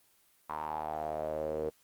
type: tone with band-pass filter sweep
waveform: sawtooth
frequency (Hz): 77.4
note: D#2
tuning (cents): -9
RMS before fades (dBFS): -36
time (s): 0.49-1.7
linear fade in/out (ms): 10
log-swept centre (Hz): 1000 to 460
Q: 6.7
effects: white hiss -67 dBFS RMS until 1.83 s + Opus 24 kbps